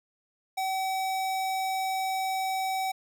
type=tone; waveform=square; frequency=762 Hz; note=G5; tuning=49 cents flat; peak=-28 dBFS; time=0.57-2.92 s; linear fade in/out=10 ms; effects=none